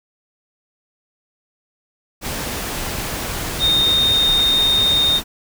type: tone in noise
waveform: sine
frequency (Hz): 3678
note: A#7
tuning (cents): -24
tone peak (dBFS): -13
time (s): 3.59-5.21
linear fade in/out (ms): 50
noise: pink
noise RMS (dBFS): -25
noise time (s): 2.21-5.24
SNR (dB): +9
effects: none